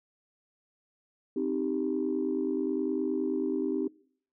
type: chord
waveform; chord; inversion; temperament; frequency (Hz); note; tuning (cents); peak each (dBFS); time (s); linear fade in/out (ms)
sine; C minor; none; equal; 261.6 / 311.1 / 392; C4 / Eb4 / G4; 0 / 0 / 0; -31; 1.36-3.88; 5
effects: noise-tail reverb RT60 0.6 s tail -24 dB re dry + tanh soft clip ceiling -19 dBFS